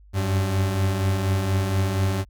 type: beating tone pair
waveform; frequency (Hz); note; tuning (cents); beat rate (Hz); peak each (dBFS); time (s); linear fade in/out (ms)
40% pulse; 92.6 / 96.8; F#2 / G2; +2 / -21; 4.2; -28 / -20; 0.13-2.25; 50
effects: added 50 Hz sine -47 dBFS peak until 2.29 s